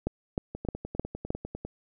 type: two click trains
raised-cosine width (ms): 2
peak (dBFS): -14 / -22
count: 5 / 12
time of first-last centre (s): 0.07-1.305 / 0.55-1.65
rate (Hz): 3.24 / 10
effects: none